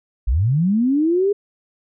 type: linear sweep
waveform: sine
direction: up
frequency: 47.25 to 415.3 Hz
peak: -14 dBFS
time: 0.27-1.33 s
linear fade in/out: 10 ms
effects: none